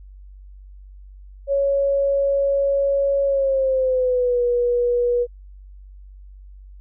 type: tone with pitch glide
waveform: sine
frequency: 556 to 484 Hz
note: C#5 to B4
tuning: +5 to -35 cents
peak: -16 dBFS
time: 1.47-5.27 s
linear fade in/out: 50 ms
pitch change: -240 cents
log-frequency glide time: 3.25-4.43 s
effects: added 48 Hz sine -39 dBFS peak until 6.8 s